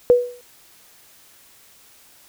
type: tone with exponential decay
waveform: sine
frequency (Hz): 488.9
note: B4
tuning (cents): -18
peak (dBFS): -6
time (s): 0.1-0.41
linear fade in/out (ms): 0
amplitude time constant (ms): 66
effects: white hiss -51 dBFS RMS until 2.28 s